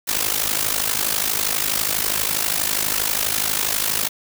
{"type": "noise with amplitude modulation", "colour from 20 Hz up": "white", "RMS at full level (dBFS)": -18, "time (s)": [0.07, 4.09], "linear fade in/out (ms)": 20, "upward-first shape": "sine", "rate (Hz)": 52.3, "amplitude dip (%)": 80, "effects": []}